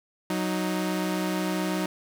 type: tone pair together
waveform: sawtooth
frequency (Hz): 184.98 / 311.1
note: F#3 / D#4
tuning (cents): 0 / 0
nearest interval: major sixth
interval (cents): 900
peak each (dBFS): -24 / -25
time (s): 0.3-1.86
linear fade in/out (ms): 2
effects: none

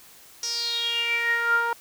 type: tone with band-pass filter sweep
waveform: sawtooth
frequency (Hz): 468.3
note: A#4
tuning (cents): +8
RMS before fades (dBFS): -25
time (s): 0.43-1.73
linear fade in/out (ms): 2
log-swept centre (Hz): 5700 to 1100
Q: 8.9
effects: white hiss -50 dBFS RMS until 1.8 s

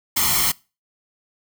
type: noise with comb filter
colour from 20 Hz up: white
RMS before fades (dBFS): -19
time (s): 0.16-0.52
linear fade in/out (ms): 10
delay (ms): 0.94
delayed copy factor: +0.75
effects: noise-tail reverb RT60 0.3 s tail -23 dB re dry

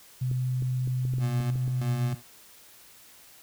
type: tone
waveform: sine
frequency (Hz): 127.3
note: C3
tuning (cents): -47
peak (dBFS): -25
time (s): 0.21-2.15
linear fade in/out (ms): 10
type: clicks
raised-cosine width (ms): 3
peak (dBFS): -27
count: 9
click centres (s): 0.314 / 0.623 / 0.875 / 1.052 / 1.137 / 1.184 / 1.404 / 1.557 / 1.679
type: tone with tremolo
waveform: 25% pulse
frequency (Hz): 119.8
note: A#2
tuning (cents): +48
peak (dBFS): -28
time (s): 1.19-2.23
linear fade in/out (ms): 50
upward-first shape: square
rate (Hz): 1.6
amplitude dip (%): 80
effects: white hiss -53 dBFS RMS until 3.42 s

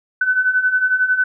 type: beating tone pair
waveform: sine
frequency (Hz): 1500 / 1511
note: F#6 / F#6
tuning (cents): +23 / +36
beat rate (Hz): 11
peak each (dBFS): -20 / -15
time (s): 0.21-1.24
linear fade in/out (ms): 5
effects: none

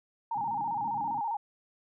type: tone with vibrato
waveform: sine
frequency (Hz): 870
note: A5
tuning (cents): -20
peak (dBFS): -29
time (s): 0.31-1.37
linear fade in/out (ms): 5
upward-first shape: square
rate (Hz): 15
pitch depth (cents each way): 94
type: band-pass noise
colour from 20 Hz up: white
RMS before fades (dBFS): -47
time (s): 0.35-1.21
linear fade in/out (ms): 20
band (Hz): 110 to 310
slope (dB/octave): 96
effects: none

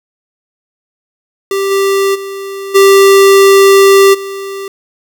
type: tone with level steps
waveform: square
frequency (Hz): 392.3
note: G4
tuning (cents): +1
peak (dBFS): -12 / -9 / -21 / -3 / -20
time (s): 1.51-4.68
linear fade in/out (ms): 2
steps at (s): 1.7 / 2.14 / 2.74 / 4.13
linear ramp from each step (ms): 20
effects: 7-bit

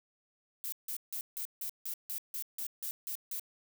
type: noise bursts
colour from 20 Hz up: violet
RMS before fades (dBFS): -38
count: 12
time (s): 0.64-3.396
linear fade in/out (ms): 0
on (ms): 83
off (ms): 160
effects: none

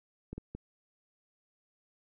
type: clicks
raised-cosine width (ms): 3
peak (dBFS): -27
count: 3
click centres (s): 0.33 / 0.38 / 0.55
effects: none

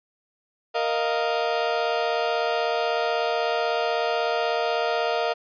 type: chord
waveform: 35% pulse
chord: Bb suspended fourth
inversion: none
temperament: equal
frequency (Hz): 466.2 / 622.3 / 698.5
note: Bb4 / Eb5 / F5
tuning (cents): 0 / 0 / 0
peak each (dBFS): -25 / -26 / -24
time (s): 0.74-5.34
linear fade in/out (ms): 20
effects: resampled to 11025 Hz

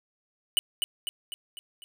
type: tone with echo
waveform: square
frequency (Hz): 2960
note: F#7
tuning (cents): 0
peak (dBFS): -20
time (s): 0.57-0.59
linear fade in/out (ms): 0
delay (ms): 250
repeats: 5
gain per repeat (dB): -5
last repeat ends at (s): 1.84
effects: none

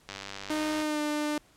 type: click train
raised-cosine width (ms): 0.2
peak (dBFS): -21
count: 73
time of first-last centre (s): 0.09-0.822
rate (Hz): 98.4
type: tone with pitch glide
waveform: sawtooth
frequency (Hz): 306.9 to 299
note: D#4 to D4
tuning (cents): -24 to +31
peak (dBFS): -24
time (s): 0.5-1.38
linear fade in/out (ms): 2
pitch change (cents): -45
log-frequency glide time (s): 0.81-1.01
effects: pink hiss -61 dBFS RMS until 1.56 s + low-pass 11000 Hz 12 dB/octave

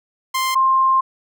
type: tone pair in turn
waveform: sawtooth / sine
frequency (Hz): 1048 / 1056.5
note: C6 / C6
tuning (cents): +2 / +16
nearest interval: unison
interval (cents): 14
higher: second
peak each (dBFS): -14 / -12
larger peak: second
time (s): 0.34-0.55 / 0.55-1.01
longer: second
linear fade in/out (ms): 10
effects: none

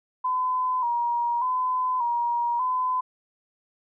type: tone with vibrato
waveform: sine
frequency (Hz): 981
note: B5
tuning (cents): -12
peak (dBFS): -22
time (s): 0.24-3.01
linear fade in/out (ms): 10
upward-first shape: square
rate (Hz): 0.85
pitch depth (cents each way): 57
effects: none

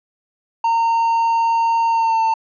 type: tone with pitch glide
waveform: triangle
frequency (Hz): 918 to 897.6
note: A#5 to A5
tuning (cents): -27 to +34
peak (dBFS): -12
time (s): 0.64-2.34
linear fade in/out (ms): 5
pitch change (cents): -39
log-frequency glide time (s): 1.89-2.22
effects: resampled to 16000 Hz

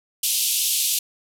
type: band-pass noise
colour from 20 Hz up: white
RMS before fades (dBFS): -22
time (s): 0.23-0.99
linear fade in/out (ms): 5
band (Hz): 2700 to 14000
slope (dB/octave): 48
effects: none

